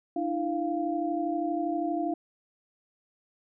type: tone cluster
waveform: sine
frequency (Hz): 300.5 / 333 / 695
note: D4 / E4 / F5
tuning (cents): +40 / +18 / -9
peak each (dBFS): -31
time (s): 0.16-2.14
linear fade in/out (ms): 5
effects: none